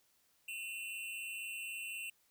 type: tone with amplitude modulation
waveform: square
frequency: 2711 Hz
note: E7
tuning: 48 cents sharp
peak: -38 dBFS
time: 0.48-2.1 s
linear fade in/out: 5 ms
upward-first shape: sine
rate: 215 Hz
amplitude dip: 80%
effects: white hiss -73 dBFS RMS until 2.3 s